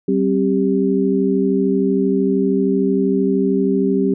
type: tone cluster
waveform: sine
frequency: 192.2 / 265.2 / 394.9 Hz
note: G3 / C4 / G4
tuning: -34 / +23 / +13 cents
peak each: -18 dBFS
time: 0.08-4.14 s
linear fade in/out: 5 ms
effects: none